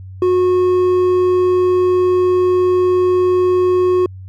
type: tone with hard clipping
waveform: sine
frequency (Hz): 364.3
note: F#4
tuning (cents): -27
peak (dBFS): -12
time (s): 0.22-4.06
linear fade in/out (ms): 2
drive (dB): 5
effects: added 94 Hz sine -30 dBFS peak until 4.28 s